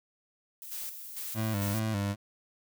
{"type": "noise", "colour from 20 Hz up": "violet", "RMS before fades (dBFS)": -44, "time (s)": [0.62, 1.66], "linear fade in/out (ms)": 0}
{"type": "noise bursts", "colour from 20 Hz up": "blue", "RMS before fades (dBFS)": -39, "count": 3, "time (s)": [0.71, 1.8], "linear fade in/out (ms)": 10, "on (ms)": 190, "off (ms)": 260}
{"type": "tone with vibrato", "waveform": "25% pulse", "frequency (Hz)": 105.1, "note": "G#2", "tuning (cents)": 21, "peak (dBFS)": -25, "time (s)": [1.34, 2.16], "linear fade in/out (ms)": 50, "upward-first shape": "square", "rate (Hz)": 2.5, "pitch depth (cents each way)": 79}
{"effects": []}